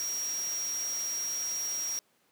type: tone in noise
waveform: sine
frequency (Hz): 5650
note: F8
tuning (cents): +19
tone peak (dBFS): -31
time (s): 0-1.99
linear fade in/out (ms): 0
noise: white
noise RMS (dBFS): -42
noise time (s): 0-1.99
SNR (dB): +8
effects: pink hiss -69 dBFS RMS until 2.31 s + high-pass 200 Hz 12 dB/octave